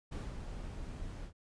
brown noise with ADSR envelope, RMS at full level -38 dBFS, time 0.11-1.33 s, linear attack 17 ms, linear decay 210 ms, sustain -5 dB, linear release 91 ms, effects resampled to 22050 Hz

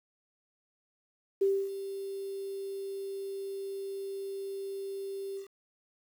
sine tone with ADSR envelope, 392 Hz, G4, in tune, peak -22 dBFS, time 1.41-5.48 s, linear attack 9 ms, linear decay 270 ms, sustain -13 dB, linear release 110 ms, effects 9-bit

